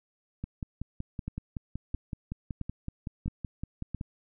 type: two click trains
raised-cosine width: 5 ms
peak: -22 / -21 dBFS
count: 20 / 5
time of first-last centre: 0.44-4.011 / 1.28-3.947 s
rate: 5.32 / 1.5 Hz
effects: none